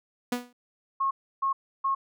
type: tone with exponential decay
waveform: sawtooth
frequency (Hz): 244.9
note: B3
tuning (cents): -14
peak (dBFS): -19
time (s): 0.32-0.53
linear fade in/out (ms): 5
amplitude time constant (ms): 44
type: tone bursts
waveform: sine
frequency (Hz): 1086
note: C#6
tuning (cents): -36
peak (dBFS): -23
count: 3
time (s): 1-1.95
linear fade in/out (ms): 10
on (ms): 110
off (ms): 310
effects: none